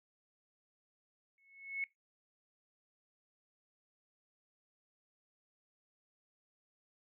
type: tone with exponential growth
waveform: sine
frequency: 2196 Hz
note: C#7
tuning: 17 cents flat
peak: -32 dBFS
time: 1.38-1.84 s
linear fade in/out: 1 ms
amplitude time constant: 100 ms
effects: noise-tail reverb RT60 0.2 s tail -23 dB re dry